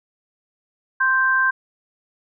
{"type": "tone pair together", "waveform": "sine", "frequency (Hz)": [1046.5, 1568], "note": ["C6", "G6"], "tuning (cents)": [0, 0], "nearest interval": "perfect fifth", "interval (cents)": 700, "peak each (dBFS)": [-21, -16], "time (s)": [1, 1.51], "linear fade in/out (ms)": 10, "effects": []}